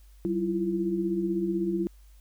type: tone cluster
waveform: sine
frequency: 190.8 / 323.8 / 339.8 Hz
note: G3 / E4 / F4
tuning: -47 / -31 / -47 cents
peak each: -30 / -35 / -27 dBFS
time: 0.25-1.87 s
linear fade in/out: 0 ms
effects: added 50 Hz sine -50 dBFS peak until 2.2 s + white hiss -65 dBFS RMS until 2.2 s